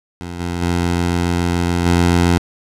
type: tone with level steps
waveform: 15% pulse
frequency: 87 Hz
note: F2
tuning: 6 cents flat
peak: -20 / -14 / -9 / -5 dBFS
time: 0.21-2.38 s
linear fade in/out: 0 ms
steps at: 0.39 / 0.61 / 1.85 s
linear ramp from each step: 20 ms
effects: low-pass 10000 Hz 12 dB/octave